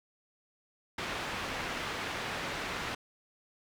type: low-pass noise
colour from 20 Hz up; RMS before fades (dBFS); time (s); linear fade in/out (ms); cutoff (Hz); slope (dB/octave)
white; -37; 0.98-2.95; 5; 2400; 12
effects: none